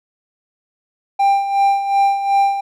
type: tone with tremolo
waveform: triangle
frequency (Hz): 793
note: G5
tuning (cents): +20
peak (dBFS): -8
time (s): 1.19-2.61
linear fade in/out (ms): 10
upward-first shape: sine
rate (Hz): 2.7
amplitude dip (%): 65
effects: none